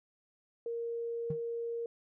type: tone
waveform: sine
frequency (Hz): 466.2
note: A#4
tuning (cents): 0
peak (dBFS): -34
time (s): 0.66-1.86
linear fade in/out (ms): 2
type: tone with exponential decay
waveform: triangle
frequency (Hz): 155.56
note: D#3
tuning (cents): 0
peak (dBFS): -28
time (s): 1.3-1.41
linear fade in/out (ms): 5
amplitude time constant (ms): 22
effects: none